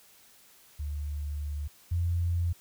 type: tone pair in turn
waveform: sine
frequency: 73.42 / 86.02 Hz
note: D2 / F2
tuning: 0 / -26 cents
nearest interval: minor third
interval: 274 cents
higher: second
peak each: -31 / -25 dBFS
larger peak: second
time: 0.79-1.68 / 1.91-2.53 s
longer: first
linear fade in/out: 10 ms
effects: white hiss -58 dBFS RMS until 2.6 s